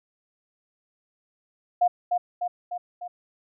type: tone with echo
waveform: sine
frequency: 712 Hz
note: F5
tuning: 33 cents sharp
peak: -16 dBFS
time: 1.81-1.88 s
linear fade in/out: 10 ms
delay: 300 ms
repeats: 4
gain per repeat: -4 dB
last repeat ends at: 3.08 s
effects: none